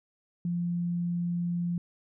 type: tone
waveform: sine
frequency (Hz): 173.5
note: F3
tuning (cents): -11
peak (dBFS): -27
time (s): 0.45-1.78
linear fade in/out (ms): 2
effects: none